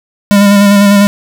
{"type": "tone with vibrato", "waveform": "square", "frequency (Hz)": 201.9, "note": "G#3", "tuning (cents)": -49, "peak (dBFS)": -4, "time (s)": [0.31, 1.07], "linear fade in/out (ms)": 0, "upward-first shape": "square", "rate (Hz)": 10, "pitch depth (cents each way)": 19, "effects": []}